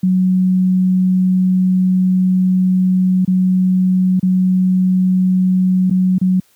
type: tone with dropouts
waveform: sine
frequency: 185 Hz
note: F#3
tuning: in tune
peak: -10 dBFS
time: 0.03-6.4 s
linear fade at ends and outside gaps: 5 ms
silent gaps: 3.249-3.276 / 4.196-4.228 / 5.899-5.908 / 6.183-6.213 s
effects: white hiss -55 dBFS RMS until 6.55 s + high-pass 80 Hz 12 dB/octave